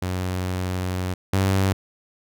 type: tone pair in turn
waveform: sawtooth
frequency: 91.8 / 96.19 Hz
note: F#2 / G2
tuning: -13 / -32 cents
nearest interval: minor second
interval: 81 cents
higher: second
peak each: -20 / -14 dBFS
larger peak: second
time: 0.02-1.14 / 1.33-1.73 s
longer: first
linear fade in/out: 5 ms
effects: none